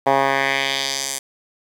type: tone with band-pass filter sweep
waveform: 10% pulse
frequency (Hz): 136.5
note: C#3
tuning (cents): -26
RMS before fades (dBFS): -20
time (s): 0.06-1.19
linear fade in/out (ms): 10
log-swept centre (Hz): 830 to 8700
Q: 1.6
effects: 7-bit